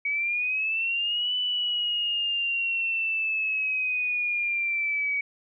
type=linear two-way sweep; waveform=sine; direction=up then down; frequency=2257 to 2990 to 2257 Hz; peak=-24 dBFS; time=0.05-5.21 s; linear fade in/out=5 ms; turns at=1.35 s; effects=none